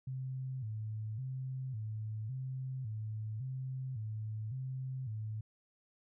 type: tone with vibrato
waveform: sine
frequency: 119.1 Hz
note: A#2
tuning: 38 cents sharp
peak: -37 dBFS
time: 0.07-5.41 s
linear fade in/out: 5 ms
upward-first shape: square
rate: 0.9 Hz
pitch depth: 160 cents each way
effects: none